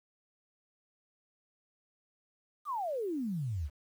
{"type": "exponential sweep", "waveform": "sine", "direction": "down", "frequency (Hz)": [1247, 65.41], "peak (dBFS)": -32, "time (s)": [2.65, 3.7], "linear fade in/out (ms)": 50, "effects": ["10-bit"]}